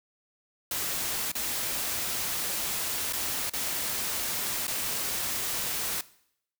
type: noise with dropouts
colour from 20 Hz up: white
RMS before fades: -31 dBFS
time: 0.71-6.01 s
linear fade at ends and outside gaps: 2 ms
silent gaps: 1.317-1.352 / 3.125-3.133 / 3.497-3.535 / 4.669-4.679 s
effects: noise-tail reverb RT60 0.7 s tail -19 dB re dry